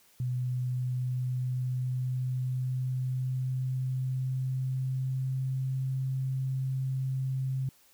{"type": "tone with pitch glide", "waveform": "sine", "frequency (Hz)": [125.3, 131.99], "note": ["B2", "C3"], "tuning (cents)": [25, 16], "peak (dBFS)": -28, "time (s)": [0.2, 7.69], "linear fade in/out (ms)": 2, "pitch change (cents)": 91, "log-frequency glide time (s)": [0.3, 5.96], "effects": ["white hiss -62 dBFS RMS until 7.93 s"]}